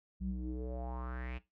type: tone with low-pass filter sweep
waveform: square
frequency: 62.1 Hz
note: B1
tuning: 10 cents sharp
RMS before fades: -40 dBFS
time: 0.2-1.39 s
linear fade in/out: 20 ms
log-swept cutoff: 160 to 2700 Hz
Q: 5.2
effects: noise-tail reverb RT60 0.2 s tail -17 dB re dry